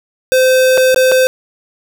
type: tone with dropouts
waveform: square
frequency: 516 Hz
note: C5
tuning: 24 cents flat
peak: -8 dBFS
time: 0.32-1.27 s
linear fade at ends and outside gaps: 0 ms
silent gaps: 0.775-0.779 / 0.945-0.961 / 1.116-1.12 s
effects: none